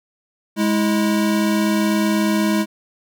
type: tone pair together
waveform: square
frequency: 208.5 / 324.7 Hz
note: G#3 / E4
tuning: +7 / -26 cents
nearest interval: minor sixth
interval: 767 cents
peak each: -18 / -21 dBFS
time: 0.56-2.66 s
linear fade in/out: 50 ms
effects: none